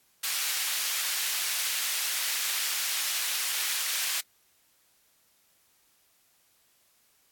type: high-pass noise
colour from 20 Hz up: pink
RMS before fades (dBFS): -30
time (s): 0.23-4.21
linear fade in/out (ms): 10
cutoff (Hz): 2200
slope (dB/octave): 12
effects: white hiss -66 dBFS RMS until 7.31 s + AAC 64 kbps